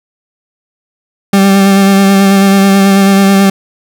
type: tone with vibrato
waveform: 40% pulse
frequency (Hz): 196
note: G3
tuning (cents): 0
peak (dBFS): -3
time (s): 1.33-3.5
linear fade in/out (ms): 5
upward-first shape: sine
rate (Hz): 9.2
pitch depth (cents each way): 20
effects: none